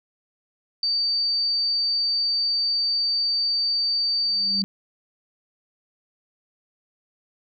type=tone; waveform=sine; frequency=4612 Hz; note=D8; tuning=32 cents flat; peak=-20 dBFS; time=0.83-4.62 s; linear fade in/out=2 ms
type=tone with exponential growth; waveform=sine; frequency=196 Hz; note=G3; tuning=in tune; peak=-24 dBFS; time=4.19-4.64 s; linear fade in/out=0 ms; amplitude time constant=97 ms
effects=none